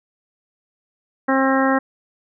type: harmonic tone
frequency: 267 Hz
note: C4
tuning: 35 cents sharp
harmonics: 1 / 2 / 3 / 4 / 5 / 6 / 7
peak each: -18 / -21 / -23 / -24 / -25 / -26 / -26 dBFS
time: 1.28-1.79 s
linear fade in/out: 10 ms
effects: none